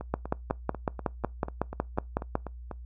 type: two click trains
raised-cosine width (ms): 1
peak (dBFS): -22 / -12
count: 12 / 13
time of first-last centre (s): 0.01-2.713 / 0.14-2.354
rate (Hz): 4.07 / 5.42
effects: noise-tail reverb RT60 0.2 s tail -24 dB re dry + added 60 Hz sine -40 dBFS peak until 2.85 s